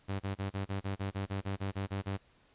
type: tone bursts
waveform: sawtooth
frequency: 98 Hz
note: G2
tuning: in tune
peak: -29 dBFS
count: 14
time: 0.08-2.176 s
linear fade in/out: 20 ms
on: 120 ms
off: 32 ms
effects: pink hiss -66 dBFS RMS until 2.54 s + resampled to 8000 Hz